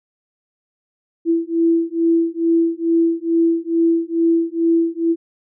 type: beating tone pair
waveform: sine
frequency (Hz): 331.4 / 333.7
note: E4 / E4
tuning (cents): +9 / +21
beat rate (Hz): 2.3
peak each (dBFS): -17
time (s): 1.25-5.16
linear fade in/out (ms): 50
effects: none